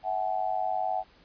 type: tone with amplitude modulation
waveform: sine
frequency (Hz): 751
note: F#5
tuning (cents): +26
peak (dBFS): -22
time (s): 0.03-1.04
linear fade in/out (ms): 50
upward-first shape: sine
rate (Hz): 99.6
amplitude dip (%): 100
effects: pink hiss -59 dBFS RMS until 1.24 s + resampled to 11025 Hz